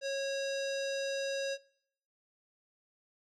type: tone with low-pass filter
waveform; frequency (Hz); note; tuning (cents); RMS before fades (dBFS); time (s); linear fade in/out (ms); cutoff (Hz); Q
square; 548; C#5; -20; -35; 0.01-1.58; 50; 5500; 2.4
effects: noise-tail reverb RT60 0.7 s tail -23 dB re dry